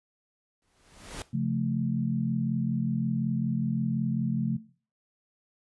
pink noise with exponential growth, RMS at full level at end -36 dBFS, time 0.62-1.22 s, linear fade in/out 1 ms, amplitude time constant 130 ms
sine chord, Db augmented, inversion none, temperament equal with one note detuned, 135.9 / 174.61 / 220 Hz, Db3 / F3 / A3, -34 / 0 / 0 cents, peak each -29 / -31 / -30 dBFS, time 1.33-4.57 s, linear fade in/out 10 ms
effects noise-tail reverb RT60 0.4 s tail -17 dB re dry + resampled to 24000 Hz

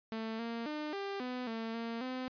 sawtooth tone with pitch steps, 222.7 / 231.7 / 302.1 / 396.7 / 250.9 / 225.7 / 230.4 / 256.3 Hz, A3 / A#3 / D4 / G4 / B3 / A3 / A#3 / C4, +21 / -10 / +49 / +21 / +28 / +44 / -20 / -36 cents, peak -33 dBFS, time 0.12-2.28 s, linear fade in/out 0 ms, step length 270 ms, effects resampled to 11025 Hz

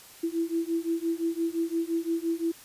sine beating tone pair, 329.6 / 335.4 Hz, E4 / E4, 0 / +30 cents, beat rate 5.8 Hz, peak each -29 dBFS, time 0.23-2.52 s, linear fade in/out 10 ms, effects white hiss -50 dBFS RMS until 2.64 s + resampled to 32000 Hz

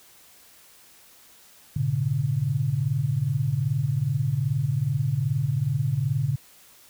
sine tone cluster, 104 / 120.3 / 142.8 Hz, G#2 / B2 / D3, +3 / -45 / -48 cents, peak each -31 / -26 / -24 dBFS, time 1.76-6.36 s, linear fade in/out 5 ms, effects white hiss -53 dBFS RMS until 6.89 s

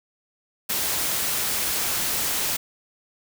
white noise, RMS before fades -25 dBFS, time 0.69-2.57 s, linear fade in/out 10 ms, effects none

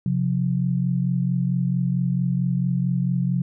sine tone pair together, 133.42 / 177.9 Hz, C3 / F3, +34 / +32 cents, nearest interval perfect fourth, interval 498 cents, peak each -22 dBFS, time 0.06-3.42 s, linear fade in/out 2 ms, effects none

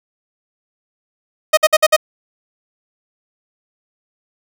sawtooth tone bursts, 622.3 Hz, D#5, in tune, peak -3 dBFS, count 5, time 1.53-1.965 s, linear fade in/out 10 ms, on 43 ms, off 55 ms, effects none

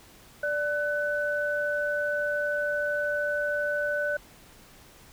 sine tone pair together, 587.1 / 1500 Hz, D5 / F#6, -1 / +23 cents, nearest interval octave + major third, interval 1624 cents, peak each -28 dBFS, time 0.43-4.17 s, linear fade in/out 5 ms, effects pink hiss -53 dBFS RMS until 5.12 s

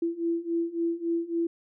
sine beating tone pair, 334.1 / 337.7 Hz, E4 / E4, +23 / +42 cents, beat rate 3.6 Hz, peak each -30 / -28 dBFS, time 0.02-1.47 s, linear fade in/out 5 ms, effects none

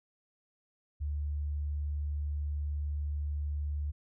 sine tone, 73.42 Hz, D2, in tune, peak -31 dBFS, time 1-3.92 s, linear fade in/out 20 ms, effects none

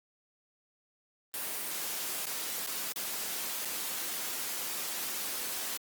white noise with dropouts, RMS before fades -36 dBFS, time 1.34-5.77 s, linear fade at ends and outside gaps 0 ms, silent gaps 2.256-2.268 / 2.663-2.673 / 2.923-2.961 / 3.649-3.655 s, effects high-pass 200 Hz 12 dB/octave + Opus 32 kbps

